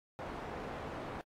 white low-pass noise, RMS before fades -43 dBFS, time 0.19-1.21 s, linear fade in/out 0 ms, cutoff 870 Hz, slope 12 dB/octave, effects AAC 48 kbps

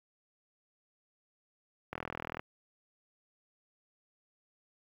click train, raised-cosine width 0.5 ms, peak -22 dBFS, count 20, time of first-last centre 1.93-2.395 s, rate 40.9 Hz, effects high-pass 60 Hz 12 dB/octave + 10-bit

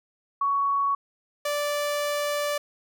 sine / sawtooth tone pair in turn, 1118 / 584.8 Hz, C#6 / D5, +14 / -7 cents, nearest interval major seventh, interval 1121 cents, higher first, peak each -21 dBFS, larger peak neither, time 0.41-0.95 / 1.45-2.58 s, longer second, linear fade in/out 5 ms, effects none

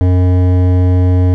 triangle tone with hard clipping, 90.7 Hz, F#2, 34 cents flat, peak -9 dBFS, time 0.01-1.34 s, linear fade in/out 0 ms, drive 17 dB, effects none

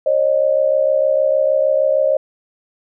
sine tone pair together, 543 / 609.5 Hz, C#5 / D#5, -36 / -36 cents, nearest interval major second, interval 200 cents, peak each -15 dBFS, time 0.06-2.17 s, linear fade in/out 5 ms, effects none

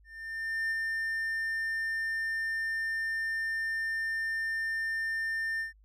triangle tone with ADSR envelope, 1800 Hz, A6, 39 cents sharp, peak -26 dBFS, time 0.04-5.73 s, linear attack 670 ms, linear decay 23 ms, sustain -2 dB, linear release 130 ms, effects added 51 Hz sine -57 dBFS peak until 5.84 s

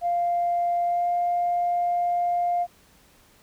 sine tone with pitch glide, 697 to 702.3 Hz, F5 to F5, -4 to +10 cents, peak -20 dBFS, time 0.01-2.67 s, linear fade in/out 50 ms, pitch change +14 cents, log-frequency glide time 0.83-1.07 s, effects tanh soft clip ceiling -16 dBFS + pink hiss -57 dBFS RMS until 3.42 s

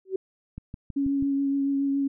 sine tone with exponential growth, 380.2 Hz, F#4, 47 cents sharp, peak -20 dBFS, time 0.05-0.16 s, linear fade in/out 5 ms, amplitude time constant 23 ms
click train, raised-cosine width 5 ms, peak -24 dBFS, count 5, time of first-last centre 0.58-1.225 s, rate 6.2 Hz
sine tone with vibrato, 277.2 Hz, C#4, in tune, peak -22 dBFS, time 0.96-2.08 s, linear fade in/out 10 ms, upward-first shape triangle, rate 7.1 Hz, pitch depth 18 cents each way
effects none

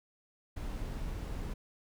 brown noise, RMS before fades -38 dBFS, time 0.56-1.54 s, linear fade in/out 10 ms, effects none

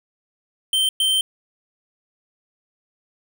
square tone bursts at uneven times, 3117 Hz, G7, 11 cents flat, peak -17 dBFS, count 2, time 0.73-0.89 / 1-1.21 s, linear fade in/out 2 ms, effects none

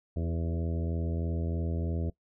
harmonic tone with a mistuned harmonic, 83.1 Hz, E2, 15 cents sharp, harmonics 1 / 2 / 3 / 4 / 5 / 6 / 7 / 8, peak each -30 / -36 / -40 / -42 / -44 / -46 / -47 / -48 dBFS, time 0.16-2.1 s, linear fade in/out 5 ms, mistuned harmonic 5, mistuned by -16 cents, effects noise-tail reverb RT60 0.1 s tail -20 dB re dry

